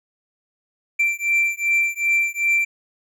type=beating tone pair; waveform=triangle; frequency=2349 / 2351.6 Hz; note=D7 / D7; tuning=0 / +2 cents; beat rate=2.6 Hz; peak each=-19 dBFS; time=0.99-2.65 s; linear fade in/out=10 ms; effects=none